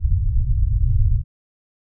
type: low-pass noise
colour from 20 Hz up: pink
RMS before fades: -17 dBFS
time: 0-1.24 s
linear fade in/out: 50 ms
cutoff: 120 Hz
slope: 48 dB/octave
effects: none